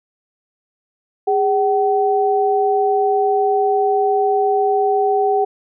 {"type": "tone pair together", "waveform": "sine", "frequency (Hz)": [409.3, 761], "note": ["G#4", "F#5"], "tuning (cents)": [-25, 48], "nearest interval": "major seventh", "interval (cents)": 1073, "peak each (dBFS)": -16, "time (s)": [1.27, 5.45], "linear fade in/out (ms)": 10, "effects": []}